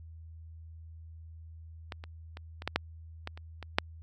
clicks, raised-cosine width 0.3 ms, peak -21 / -28 / -27 / -25 / -14 / -9 / -20 / -30 / -25 / -6 dBFS, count 10, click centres 1.922 / 2.039 / 2.371 / 2.621 / 2.676 / 2.76 / 3.274 / 3.375 / 3.627 / 3.785 s, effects added 81 Hz sine -45 dBFS peak until 4.02 s + MP3 96 kbps

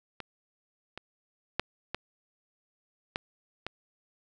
clicks, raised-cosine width 0.3 ms, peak -22 / -23 / -10 / -16 / -14 / -18 dBFS, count 6, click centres 0.203 / 0.976 / 1.596 / 1.946 / 3.159 / 3.666 s, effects none

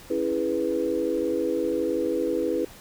sine chord, C# minor seventh, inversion none, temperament equal, 277.2 / 329.6 / 415.3 / 493.9 Hz, C#4 / E4 / G#4 / B4, 0 / 0 / 0 / 0 cents, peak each -32 / -27 / -29 / -27 dBFS, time 0.1-2.65 s, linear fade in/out 5 ms, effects pink hiss -47 dBFS RMS until 2.8 s

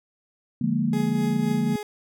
sine chord, Bb dominant seventh, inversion first, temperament equal, 146.83 / 174.61 / 207.7 / 233.1 Hz, D3 / F3 / Ab3 / Bb3, 0 / 0 / 0 / 0 cents, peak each -28 / -28 / -26 / -24 dBFS, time 0.61-1.76 s, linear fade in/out 5 ms
30% pulse tone with tremolo, 418.7 Hz, G#4, 14 cents sharp, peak -27 dBFS, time 0.93-1.83 s, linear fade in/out 2 ms, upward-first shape triangle, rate 3.9 Hz, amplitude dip 50%
effects none

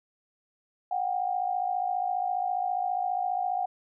sine tone pair together, 729.2 / 784 Hz, F#5 / G5, -25 / 0 cents, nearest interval minor second, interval 125 cents, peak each -28 / -30 dBFS, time 0.91-3.66 s, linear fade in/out 5 ms, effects none

